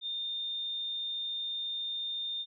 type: tone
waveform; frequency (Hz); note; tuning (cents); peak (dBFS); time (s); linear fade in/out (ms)
sine; 3627; A#7; -48; -33; 0.01-2.46; 50
effects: none